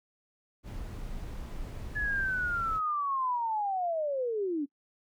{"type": "noise", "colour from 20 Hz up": "brown", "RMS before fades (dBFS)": -39, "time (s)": [0.63, 2.81], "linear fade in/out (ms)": 50}
{"type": "linear sweep", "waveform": "sine", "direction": "down", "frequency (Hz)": [1719, 272.8], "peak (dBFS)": -28, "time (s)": [1.95, 4.66], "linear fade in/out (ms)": 20}
{"effects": ["noise-tail reverb RT60 0.1 s tail -20 dB re dry"]}